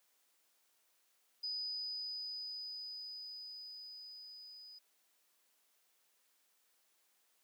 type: tone with level ramp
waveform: sine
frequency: 4978 Hz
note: D#8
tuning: in tune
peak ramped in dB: -37 to -52 dBFS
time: 1.43-4.79 s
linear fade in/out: 10 ms
effects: white hiss -75 dBFS RMS until 7.43 s + high-pass 300 Hz 12 dB/octave